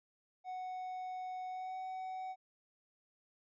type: tone with pitch glide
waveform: triangle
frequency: 740 to 750.3 Hz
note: F#5 to F#5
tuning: 0 to +24 cents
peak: -38 dBFS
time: 0.44-2.36 s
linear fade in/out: 50 ms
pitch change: +24 cents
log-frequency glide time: 1.49-1.77 s
effects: resampled to 16000 Hz